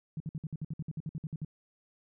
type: tone bursts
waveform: sine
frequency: 155.56 Hz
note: D#3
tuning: in tune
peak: -33 dBFS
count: 15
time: 0.17-1.448 s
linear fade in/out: 2 ms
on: 32 ms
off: 57 ms
effects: none